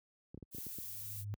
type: clicks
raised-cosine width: 3 ms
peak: -35 dBFS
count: 7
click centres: 0.345 / 0.376 / 0.427 / 0.548 / 0.584 / 0.667 / 0.786 s
type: noise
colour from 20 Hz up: violet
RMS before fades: -45 dBFS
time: 0.51-1.25 s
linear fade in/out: 50 ms
type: tone with exponential growth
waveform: sine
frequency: 102.6 Hz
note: G#2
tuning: 21 cents flat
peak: -35 dBFS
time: 0.65-1.34 s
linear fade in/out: 0 ms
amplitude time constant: 150 ms
effects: high-pass 60 Hz 12 dB/octave